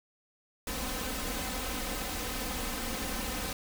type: noise with comb filter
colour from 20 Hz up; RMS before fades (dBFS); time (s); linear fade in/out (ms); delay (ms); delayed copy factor
pink; -35; 0.67-3.53; 2; 3.9; +0.75
effects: none